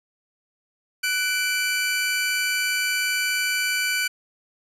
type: tone pair together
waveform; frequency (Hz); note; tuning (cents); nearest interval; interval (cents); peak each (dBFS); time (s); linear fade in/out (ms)
sawtooth; 1492 / 2331; F#6 / D7; +14 / -14; minor sixth; 772; -21; 1.03-4.08; 10
effects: resampled to 32000 Hz